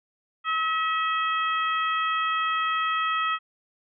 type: harmonic tone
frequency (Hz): 643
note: E5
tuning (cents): -43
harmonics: 2 / 3 / 4 / 5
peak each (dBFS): -24 / -31 / -33 / -34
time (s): 0.44-3.39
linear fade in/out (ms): 50
effects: none